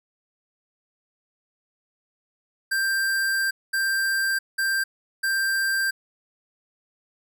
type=tone bursts at uneven times; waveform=square; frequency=1579 Hz; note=G6; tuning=12 cents sharp; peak=-22 dBFS; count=4; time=2.71-3.51 / 3.73-4.39 / 4.58-4.84 / 5.23-5.91 s; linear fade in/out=10 ms; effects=none